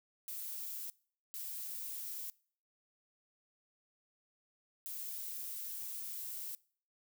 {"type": "noise bursts at uneven times", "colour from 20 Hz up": "violet", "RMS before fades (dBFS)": -43, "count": 3, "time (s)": [[0.28, 0.9], [1.34, 2.3], [4.86, 6.55]], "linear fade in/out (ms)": 0, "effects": ["noise-tail reverb RT60 0.5 s tail -23 dB re dry"]}